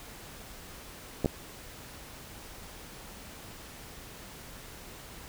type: clicks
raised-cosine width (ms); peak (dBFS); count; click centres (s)
2; -13; 2; 1.246 / 1.259
effects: pink hiss -47 dBFS RMS until 5.28 s